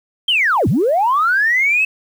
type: linear two-way sweep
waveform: sine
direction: down then up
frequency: 3220 to 86.1 to 2641 Hz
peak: -11 dBFS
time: 0.28-1.85 s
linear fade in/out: 5 ms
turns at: 0.68 s
effects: tanh soft clip ceiling -7 dBFS + 7-bit